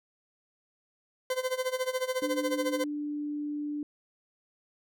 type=tone with tremolo; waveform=40% pulse; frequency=513 Hz; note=C5; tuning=34 cents flat; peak=-25 dBFS; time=1.3-2.84 s; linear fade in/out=2 ms; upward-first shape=sine; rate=14 Hz; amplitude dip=85%
type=tone; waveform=sine; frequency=294.9 Hz; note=D4; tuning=7 cents sharp; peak=-31 dBFS; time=2.22-3.83 s; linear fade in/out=2 ms
effects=none